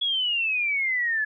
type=exponential sweep; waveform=sine; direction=down; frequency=3391 to 1700 Hz; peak=-22 dBFS; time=0.01-1.25 s; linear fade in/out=10 ms; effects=none